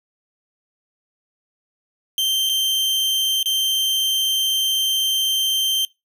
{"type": "tone with dropouts", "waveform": "40% pulse", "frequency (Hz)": 3136, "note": "G7", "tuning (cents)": 0, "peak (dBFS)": -17, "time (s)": [2.18, 5.85], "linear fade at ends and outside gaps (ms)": 1, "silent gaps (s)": [[2.491, 2.495], [3.429, 3.458]], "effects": ["noise-tail reverb RT60 0.2 s tail -21 dB re dry"]}